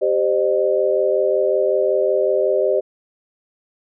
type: chord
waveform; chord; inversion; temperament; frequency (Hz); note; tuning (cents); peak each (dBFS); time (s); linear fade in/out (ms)
sine; C minor; second; equal with one note detuned; 392 / 523.3 / 608.7; G4 / C5 / Eb5; 0 / 0 / -38; -19; 0.01-2.81; 20
effects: none